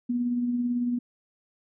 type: tone with tremolo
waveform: sine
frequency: 242.9 Hz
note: B3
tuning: 29 cents flat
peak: -22 dBFS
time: 0.09-0.99 s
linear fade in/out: 10 ms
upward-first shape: triangle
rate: 18 Hz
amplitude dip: 40%
effects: none